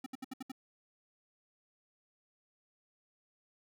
square tone bursts, 261.6 Hz, C4, in tune, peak -40 dBFS, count 6, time 0.04-0.518 s, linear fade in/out 5 ms, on 23 ms, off 68 ms, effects none

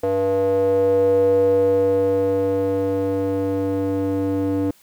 square tone with band-pass filter sweep, 96.9 Hz, G2, 20 cents flat, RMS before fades -19 dBFS, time 0.03-4.71 s, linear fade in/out 5 ms, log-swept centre 540 to 360 Hz, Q 7, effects white hiss -54 dBFS RMS until 4.82 s

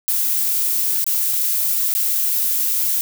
violet noise with dropouts, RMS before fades -19 dBFS, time 0.08-3.01 s, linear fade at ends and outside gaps 0 ms, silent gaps 1.042-1.065 / 1.329-1.332 / 1.94-1.95 s, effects none

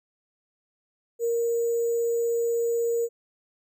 sine tone with sample-and-hold, 466.2 Hz, A#4, in tune, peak -22 dBFS, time 1.19-3.09 s, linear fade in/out 50 ms, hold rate 7350 Hz, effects none

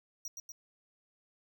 square tone with echo, 5760 Hz, F#8, 47 cents flat, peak -39 dBFS, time 0.25-0.28 s, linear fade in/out 2 ms, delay 120 ms, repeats 2, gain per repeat -3 dB, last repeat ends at 0.52 s, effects none

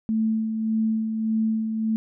sine tone with tremolo, 220.7 Hz, A3, 5 cents sharp, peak -19 dBFS, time 0.09-1.96 s, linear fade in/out 0 ms, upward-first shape sine, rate 1.7 Hz, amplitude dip 45%, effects none

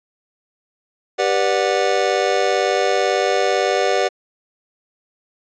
square chord, G major seventh, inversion none, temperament just, 392 / 490 / 588 / 735 Hz, G4 / B4 / D5 / F#5, 0 / -14 / +2 / -12 cents, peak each -22 dBFS, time 1.18-4.09 s, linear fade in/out 20 ms, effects resampled to 16000 Hz

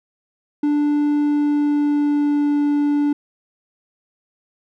triangle tone with pitch glide, 293.7 to 291 Hz, D4 to D4, 0 to -16 cents, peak -13 dBFS, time 0.63-3.13 s, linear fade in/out 5 ms, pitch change -16 cents, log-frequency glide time 1.2-2.61 s, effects none

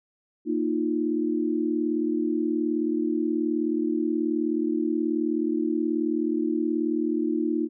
sine chord, Bb suspended fourth, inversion none, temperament just, 233.1 / 310.8 / 349.6 Hz, Bb3 / Eb4 / F4, 0 / -2 / +2 cents, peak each -29 / -25 / -28 dBFS, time 0.45-7.69 s, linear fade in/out 50 ms, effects none

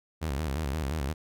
sawtooth tone with vibrato, 73.2 Hz, D2, 5 cents flat, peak -25 dBFS, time 0.21-1.14 s, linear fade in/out 20 ms, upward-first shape square, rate 5.7 Hz, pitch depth 140 cents each way, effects none

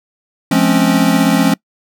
square chord, Db major seventh, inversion first, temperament equal with one note detuned, 174.61 / 212.9 / 261.6 / 277.2 Hz, F3 / Ab3 / C4 / Db4, 0 / +43 / 0 / 0 cents, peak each -16 dBFS, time 0.51-1.54 s, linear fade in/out 5 ms, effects noise-tail reverb RT60 0.1 s tail -25 dB re dry

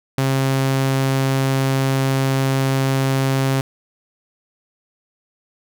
sawtooth tone, 134.3 Hz, C3, 46 cents sharp, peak -12 dBFS, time 0.18-3.61 s, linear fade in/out 2 ms, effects none

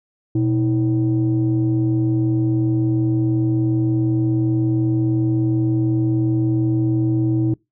sine tone pair together, 121.52 / 321.8 Hz, B2 / E4, -28 / -42 cents, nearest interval octave + perfect fourth, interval 1686 cents, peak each -17 dBFS, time 0.35-7.54 s, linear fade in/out 5 ms, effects noise-tail reverb RT60 0.2 s tail -24 dB re dry + tanh soft clip ceiling -10 dBFS

